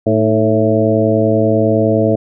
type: harmonic tone with a mistuned harmonic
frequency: 110 Hz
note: A2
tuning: in tune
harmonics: 1 / 2 / 3 / 4 / 5 / 6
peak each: -17 / -17 / -17 / -17 / -17 / -17 dBFS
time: 0.06-2.16 s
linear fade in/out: 10 ms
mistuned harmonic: 3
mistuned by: -59 cents
effects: none